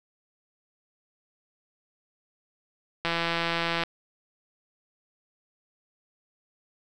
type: click train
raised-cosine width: 0.3 ms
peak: -11 dBFS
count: 133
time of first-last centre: 3.05-3.836 s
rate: 168 Hz
effects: none